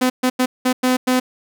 sawtooth tone bursts at uneven times, 254.1 Hz, B3, 49 cents sharp, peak -10 dBFS, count 6, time 0.01-0.1 / 0.23-0.3 / 0.39-0.46 / 0.65-0.73 / 0.83-0.97 / 1.07-1.2 s, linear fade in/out 10 ms, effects none

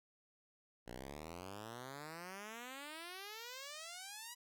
5% pulse exponential sweep, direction up, 57.8 to 987.8 Hz, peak -36 dBFS, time 0.86-4.35 s, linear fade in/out 20 ms, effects none

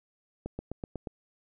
accelerating click train, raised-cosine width 2 ms, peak -22 dBFS, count 6, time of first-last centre 0.46-1.072 s, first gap 130 ms, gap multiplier 0.97, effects none

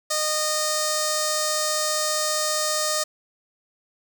5% pulse tone with notch filter, 615 Hz, D#5, 20 cents flat, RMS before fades -24 dBFS, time 0.1-3.04 s, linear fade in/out 10 ms, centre 2700 Hz, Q 0.74, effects none

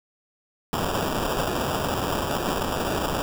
blue noise with sample-and-hold, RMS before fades -26 dBFS, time 0.73-3.22 s, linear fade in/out 0 ms, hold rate 2100 Hz, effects none

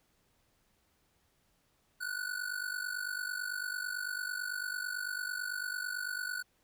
square ring-modulated tone, 1480 Hz, F#6, in tune, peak -33 dBFS, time 2-6.43 s, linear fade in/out 20 ms, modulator 24.5 Hz, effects pink hiss -73 dBFS RMS until 6.63 s

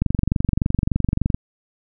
click train, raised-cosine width 5 ms, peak -6 dBFS, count 32, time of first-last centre 0.02-1.345 s, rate 23.4 Hz, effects none

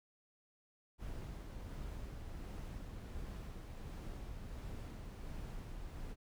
brown noise with tremolo, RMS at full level -45 dBFS, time 0.98-6.16 s, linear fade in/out 50 ms, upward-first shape sine, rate 1.4 Hz, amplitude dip 25%, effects none

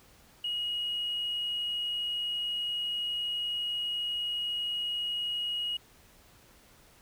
triangle tone, 2892 Hz, F#7, 40 cents flat, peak -27 dBFS, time 0.44-5.77 s, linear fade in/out 5 ms, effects tanh soft clip ceiling -27 dBFS + pink hiss -59 dBFS RMS until 7.01 s

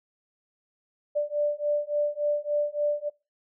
sine beating tone pair, 587.3 / 590.8 Hz, D5 / D5, 0 / +10 cents, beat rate 3.5 Hz, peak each -27 dBFS, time 1.15-3.1 s, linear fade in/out 20 ms, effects noise-tail reverb RT60 0.3 s tail -23 dB re dry

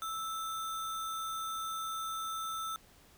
sine tone with sample-and-hold, 1318.5 Hz, E6, in tune, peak -35 dBFS, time 0.02-2.76 s, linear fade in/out 0 ms, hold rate 4900 Hz, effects pink hiss -61 dBFS RMS until 3.17 s

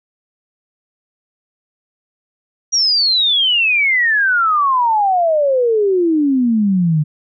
sine exponential sweep, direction down, 5800 to 146.83 Hz, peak -11 dBFS, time 2.72-7.04 s, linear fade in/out 20 ms, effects none

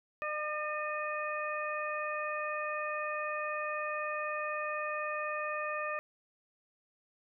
harmonic tone with a mistuned harmonic, 604 Hz, D5, 48 cents sharp, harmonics 1 / 2 / 3 / 4, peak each -38 / -37 / -40 / -41 dBFS, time 0.22-5.99 s, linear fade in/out 0 ms, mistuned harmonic 4, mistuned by +53 cents, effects none

